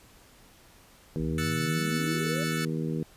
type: harmonic tone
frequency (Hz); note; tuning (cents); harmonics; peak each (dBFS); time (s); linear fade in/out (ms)
79.4; D#2; +36; 2 / 3 / 4 / 5 / 6; -30 / -34 / -36 / -38 / -40; 1.16-3.03; 0
type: exponential sweep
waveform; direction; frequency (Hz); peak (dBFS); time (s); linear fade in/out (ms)
sine; up; 56.9 to 599; -34; 1.19-2.44; 10
type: chord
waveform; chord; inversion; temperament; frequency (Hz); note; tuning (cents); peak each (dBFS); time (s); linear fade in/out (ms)
sawtooth; F# minor seventh; third; equal; 1318.5 / 1480 / 1760 / 2217; E6 / F#6 / A6 / C#7; 0 / 0 / 0 / 0; -34; 1.38-2.65; 2
effects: pink hiss -56 dBFS RMS until 3.16 s + resampled to 32000 Hz